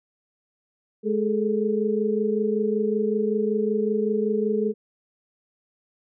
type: tone cluster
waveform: sine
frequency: 211.7 / 416.4 / 441.7 Hz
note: G#3 / G#4 / A4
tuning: +33 / +5 / +7 cents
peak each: -25 dBFS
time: 1.03-4.74 s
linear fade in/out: 50 ms
effects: none